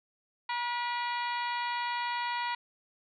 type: harmonic tone with a mistuned harmonic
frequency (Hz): 480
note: B4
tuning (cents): -49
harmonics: 2 / 3 / 4 / 5 / 6 / 7 / 8 / 9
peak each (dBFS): -32 / -42 / -38 / -42 / -45 / -47 / -47 / -46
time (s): 0.49-2.55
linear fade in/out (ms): 5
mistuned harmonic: 4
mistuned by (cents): +28
effects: none